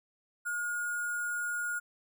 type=tone with sample-and-hold; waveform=sine; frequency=1431 Hz; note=F6; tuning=42 cents sharp; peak=-31 dBFS; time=0.45-1.8 s; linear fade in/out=20 ms; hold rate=8820 Hz; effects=none